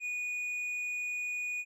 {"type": "tone with tanh clipping", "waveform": "sine", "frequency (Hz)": 2462, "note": "D#7", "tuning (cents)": -19, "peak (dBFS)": -34, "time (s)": [0, 1.65], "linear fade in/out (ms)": 50, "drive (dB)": 5, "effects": []}